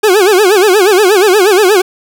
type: tone with vibrato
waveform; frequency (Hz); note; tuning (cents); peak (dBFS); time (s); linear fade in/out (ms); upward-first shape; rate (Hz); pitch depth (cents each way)
40% pulse; 394.5; G4; +11; -4; 0.03-1.82; 10; sine; 8.4; 180
effects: none